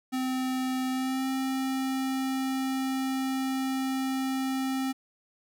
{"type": "tone with pitch glide", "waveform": "square", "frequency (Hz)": [258.3, 264.5], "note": ["C4", "C4"], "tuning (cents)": [-22, 19], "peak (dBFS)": -28, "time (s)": [0.12, 4.93], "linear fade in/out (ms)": 20, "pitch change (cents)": 41, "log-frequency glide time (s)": [0.91, 1.27], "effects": ["11-bit"]}